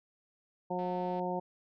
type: harmonic tone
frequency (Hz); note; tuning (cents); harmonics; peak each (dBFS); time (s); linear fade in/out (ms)
180; F#3; -47; 1 / 2 / 3 / 4 / 5; -38 / -38 / -38 / -38 / -38; 0.7-1.4; 10
type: click train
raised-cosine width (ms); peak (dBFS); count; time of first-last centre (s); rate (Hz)
0.3; -40; 89; 0.79-1.196; 217
effects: none